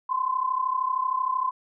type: tone pair together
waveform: sine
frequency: 1021 / 1054 Hz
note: C6 / C6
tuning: -43 / +12 cents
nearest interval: minor second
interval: 55 cents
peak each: -25 / -27 dBFS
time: 0.09-1.51 s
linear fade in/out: 10 ms
effects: none